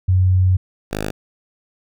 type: tone pair in turn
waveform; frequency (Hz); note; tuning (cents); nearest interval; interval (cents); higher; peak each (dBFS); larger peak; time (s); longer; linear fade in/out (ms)
sine / 5% pulse; 92.5 / 51.91; F#2 / G#1; 0 / 0; minor seventh; 1000; first; -11; neither; 0.08-0.57 / 0.91-1.11; first; 10
effects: none